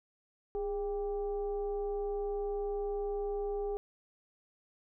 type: tone with frequency modulation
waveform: sine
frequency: 410 Hz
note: G#4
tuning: 22 cents flat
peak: -32 dBFS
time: 0.55-3.77 s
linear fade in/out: 0 ms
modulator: 380 Hz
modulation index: 0.58
effects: none